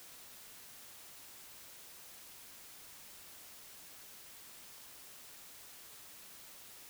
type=silence; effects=white hiss -54 dBFS RMS until 6.89 s